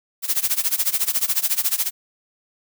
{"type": "noise with tremolo", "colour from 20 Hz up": "blue", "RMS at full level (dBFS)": -18, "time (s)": [0.22, 1.91], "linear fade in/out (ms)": 50, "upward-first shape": "sine", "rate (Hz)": 14, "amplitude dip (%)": 90, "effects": []}